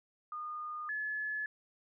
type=tone pair in turn; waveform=sine; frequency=1222 / 1714.3 Hz; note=D#6 / A6; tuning=-32 / -46 cents; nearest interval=tritone; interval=586 cents; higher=second; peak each=-38 / -34 dBFS; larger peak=second; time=0.32-0.89 / 0.89-1.46 s; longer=neither; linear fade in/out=2 ms; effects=none